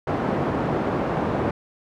pink band-pass noise, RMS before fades -24 dBFS, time 0.07-1.51 s, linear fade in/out 5 ms, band 140 to 980 Hz, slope 12 dB/octave, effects none

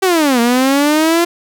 sawtooth linear two-way sweep, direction down then up, 389.9 to 230.9 to 346.6 Hz, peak -6 dBFS, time 0.02-1.25 s, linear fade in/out 10 ms, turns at 0.4 s, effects none

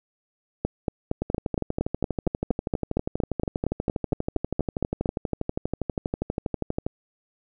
two click trains, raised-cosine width 2 ms, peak -10 / -12 dBFS, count 20 / 71, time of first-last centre 0.65-5.058 / 1.22-6.865 s, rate 4.31 / 12.4 Hz, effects none

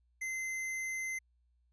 square tone, 2066 Hz, C7, 22 cents flat, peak -36 dBFS, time 0.21-1.19 s, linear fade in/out 10 ms, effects added 60 Hz sine -69 dBFS peak until 1.72 s + resampled to 22050 Hz

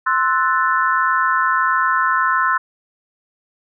sine chord, F# half-diminished seventh, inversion second, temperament equal, 1046.5 / 1318.5 / 1480 / 1760 Hz, C6 / E6 / F#6 / A6, 0 / 0 / 0 / 0 cents, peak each -18 / -19 / -20 / -23 dBFS, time 0.06-2.58 s, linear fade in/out 10 ms, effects none

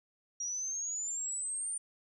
sine exponential sweep, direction up, 5700 to 9100 Hz, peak -34 dBFS, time 0.4-1.78 s, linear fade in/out 5 ms, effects 12-bit

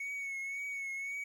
triangle tone with vibrato, 2214 Hz, C#7, 3 cents flat, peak -35 dBFS, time 0-1.24 s, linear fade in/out 5 ms, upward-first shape triangle, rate 1.9 Hz, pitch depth 44 cents each way, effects 11-bit

